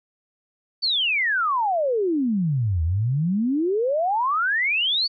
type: exponential two-way sweep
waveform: sine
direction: down then up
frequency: 4611 to 77.78 to 4611 Hz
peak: -19 dBFS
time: 0.82-5.08 s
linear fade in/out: 20 ms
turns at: 2.83 s
effects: none